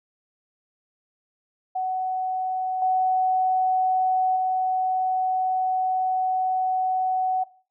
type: tone with level steps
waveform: sine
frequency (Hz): 747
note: F#5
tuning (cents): +16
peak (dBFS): -23 / -18 / -20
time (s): 1.75-7.44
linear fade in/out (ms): 10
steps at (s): 2.82 / 4.36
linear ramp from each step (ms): 2
effects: noise-tail reverb RT60 0.4 s tail -19 dB re dry